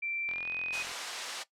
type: tone with pitch glide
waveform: sine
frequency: 2349 to 2503 Hz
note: D7 to D#7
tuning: 0 to +10 cents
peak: -33 dBFS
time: 0.02-0.83 s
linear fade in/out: 10 ms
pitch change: +110 cents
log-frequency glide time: 0.31-0.49 s
type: click train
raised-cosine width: 0.3 ms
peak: -28 dBFS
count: 28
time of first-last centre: 0.29-0.916 s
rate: 43.1 Hz
type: band-pass noise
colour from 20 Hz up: white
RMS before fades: -40 dBFS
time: 0.72-1.44 s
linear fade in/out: 20 ms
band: 530 to 5600 Hz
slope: 12 dB/octave
effects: noise-tail reverb RT60 0.1 s tail -17 dB re dry + low-pass 11000 Hz 12 dB/octave